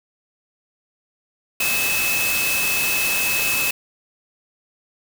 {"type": "tone in noise", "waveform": "sine", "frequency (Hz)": 2595, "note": "E7", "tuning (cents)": -28, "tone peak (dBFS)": -21, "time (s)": [1.6, 3.71], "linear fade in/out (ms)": 5, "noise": "white", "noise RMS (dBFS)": -23, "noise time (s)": [1.6, 3.71], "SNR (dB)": -1, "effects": []}